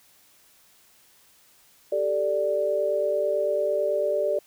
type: chord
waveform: sine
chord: G suspended second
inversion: none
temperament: just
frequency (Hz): 392 / 441 / 588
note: G4 / A4 / D5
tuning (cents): 0 / +4 / +2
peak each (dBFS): -29 / -29 / -23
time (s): 1.92-4.39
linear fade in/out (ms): 5
effects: white hiss -58 dBFS RMS until 4.46 s